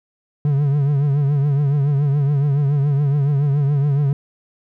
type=tone with vibrato; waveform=triangle; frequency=142.3 Hz; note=C#3; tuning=46 cents sharp; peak=-12 dBFS; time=0.45-4.13 s; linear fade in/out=2 ms; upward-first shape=triangle; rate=7.1 Hz; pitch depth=93 cents each way; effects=none